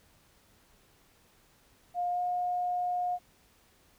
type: tone with pitch glide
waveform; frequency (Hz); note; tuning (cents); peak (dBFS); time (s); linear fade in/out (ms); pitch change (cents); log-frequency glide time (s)
sine; 709 to 716.4; F5 to F5; +26 to +44; -28; 1.94-3.19; 50; +18; 2.1-2.21
effects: pink hiss -64 dBFS RMS until 3.98 s